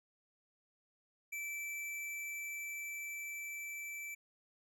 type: tone with level ramp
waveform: square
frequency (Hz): 2324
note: D7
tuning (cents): -19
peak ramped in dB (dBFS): -40 to -43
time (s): 1.32-4.15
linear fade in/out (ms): 10
effects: none